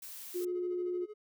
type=noise; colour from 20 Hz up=blue; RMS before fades=-46 dBFS; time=0.02-0.45 s; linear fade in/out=5 ms
type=tone; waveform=sine; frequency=357.5 Hz; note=F4; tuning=41 cents sharp; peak=-32 dBFS; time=0.34-1.06 s; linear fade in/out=20 ms
type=tone with tremolo; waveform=triangle; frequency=422.6 Hz; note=G#4; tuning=30 cents sharp; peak=-40 dBFS; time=0.4-1.14 s; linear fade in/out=10 ms; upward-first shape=sine; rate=13 Hz; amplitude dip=80%
effects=none